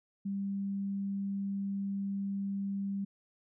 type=tone; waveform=sine; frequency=197.7 Hz; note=G3; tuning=15 cents sharp; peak=-32 dBFS; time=0.25-3.05 s; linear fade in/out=10 ms; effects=none